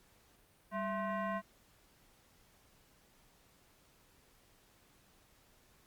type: tone with frequency modulation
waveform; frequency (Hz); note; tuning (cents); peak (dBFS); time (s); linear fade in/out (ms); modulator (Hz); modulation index
sine; 196; G3; 0; -34; 0.71-1.42; 50; 862; 1.5
effects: pink hiss -67 dBFS RMS until 5.86 s + Opus 48 kbps